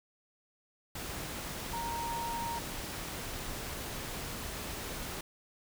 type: tone in noise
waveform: sine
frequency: 932.3 Hz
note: A#5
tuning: in tune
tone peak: -35 dBFS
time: 1.73-2.59 s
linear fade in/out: 5 ms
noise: pink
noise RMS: -40 dBFS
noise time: 0.95-5.21 s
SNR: +2 dB
effects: none